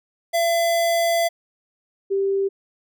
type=tone pair in turn; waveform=square / sine; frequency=675 / 392.1 Hz; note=E5 / G4; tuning=+41 / 0 cents; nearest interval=major sixth; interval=941 cents; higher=first; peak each=-18 dBFS; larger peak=neither; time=0.33-1.29 / 2.1-2.49 s; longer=first; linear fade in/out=20 ms; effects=none